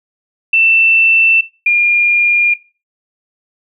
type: tone pair in turn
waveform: sine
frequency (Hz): 2672 / 2412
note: E7 / D7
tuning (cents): +23 / +46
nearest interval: major second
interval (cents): 177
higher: first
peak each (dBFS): -7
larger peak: neither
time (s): 0.53-1.41 / 1.66-2.54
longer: neither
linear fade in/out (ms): 5
effects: noise-tail reverb RT60 0.3 s tail -18 dB re dry